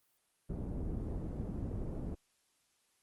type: low-pass noise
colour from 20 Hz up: pink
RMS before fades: -39 dBFS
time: 0.49-2.15 s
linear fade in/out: 10 ms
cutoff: 330 Hz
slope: 12 dB/octave
effects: white hiss -75 dBFS RMS until 3.02 s + Opus 32 kbps

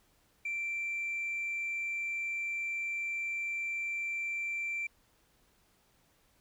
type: tone with tanh clipping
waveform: triangle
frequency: 2349 Hz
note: D7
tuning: in tune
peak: -33 dBFS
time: 0.45-4.87 s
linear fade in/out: 5 ms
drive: 5 dB
effects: pink hiss -69 dBFS RMS until 6.4 s

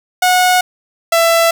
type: tone pair in turn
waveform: sawtooth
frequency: 730 / 667 Hz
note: F#5 / E5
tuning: -24 / +20 cents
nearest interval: major second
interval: 156 cents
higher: first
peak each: -5 dBFS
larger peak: neither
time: 0.22-0.61 / 1.12-1.51 s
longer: neither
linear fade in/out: 5 ms
effects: 7-bit

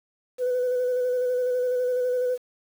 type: tone with vibrato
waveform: sine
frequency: 499.2 Hz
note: B4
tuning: 19 cents sharp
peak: -20 dBFS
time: 0.38-2.38 s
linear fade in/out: 50 ms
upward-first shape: square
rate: 12 Hz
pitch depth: 18 cents each way
effects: tanh soft clip ceiling -19 dBFS + 8-bit

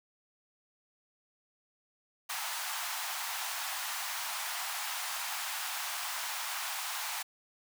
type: high-pass noise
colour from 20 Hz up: pink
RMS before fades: -37 dBFS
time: 2.29-7.23 s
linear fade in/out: 10 ms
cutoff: 750 Hz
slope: 48 dB/octave
effects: none

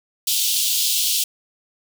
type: high-pass noise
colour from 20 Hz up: pink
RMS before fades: -20 dBFS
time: 0.27-1.24 s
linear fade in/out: 5 ms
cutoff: 3000 Hz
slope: 48 dB/octave
effects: none

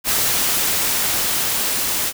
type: noise with level ramp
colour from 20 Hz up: white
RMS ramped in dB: -18 to -21 dBFS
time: 0.04-2.13 s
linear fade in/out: 50 ms
effects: none

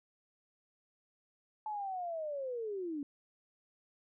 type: linear sweep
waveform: sine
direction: down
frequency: 870 to 275 Hz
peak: -36 dBFS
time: 1.66-3.03 s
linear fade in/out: 2 ms
effects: none

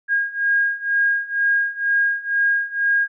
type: beating tone pair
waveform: sine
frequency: 1627 / 1629.1 Hz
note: G#6 / G#6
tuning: -36 / -34 cents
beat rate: 2.1 Hz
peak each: -21 / -19 dBFS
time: 0.08-3.08 s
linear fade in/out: 50 ms
effects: none

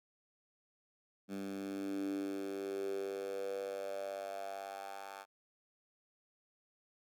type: tone with high-pass filter sweep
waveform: 10% pulse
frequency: 98 Hz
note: G2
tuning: in tune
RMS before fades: -41 dBFS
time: 1.28-5.26 s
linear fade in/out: 50 ms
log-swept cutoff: 220 to 910 Hz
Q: 6.4
effects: none

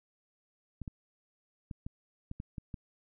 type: clicks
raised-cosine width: 5 ms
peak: -27 dBFS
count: 8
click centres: 0.817 / 0.878 / 1.712 / 1.865 / 2.314 / 2.401 / 2.582 / 2.742 s
effects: none

